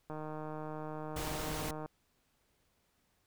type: click train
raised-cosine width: 1 ms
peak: -29 dBFS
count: 272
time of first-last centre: 0.1-1.86 s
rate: 154 Hz
type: noise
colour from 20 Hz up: pink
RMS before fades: -40 dBFS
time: 1.16-1.71 s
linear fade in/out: 5 ms
effects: pink hiss -75 dBFS RMS until 3.26 s